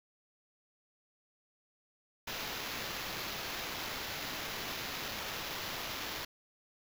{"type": "noise with sample-and-hold", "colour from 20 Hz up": "blue", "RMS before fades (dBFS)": -40, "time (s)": [2.27, 6.25], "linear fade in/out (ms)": 5, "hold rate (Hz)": 8820, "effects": []}